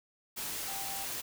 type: tone in noise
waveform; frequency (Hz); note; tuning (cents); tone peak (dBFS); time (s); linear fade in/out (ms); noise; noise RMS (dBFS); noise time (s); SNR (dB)
sine; 784; G5; 0; -43; 0.67-1.05; 20; white; -38; 0.36-1.22; -8
effects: none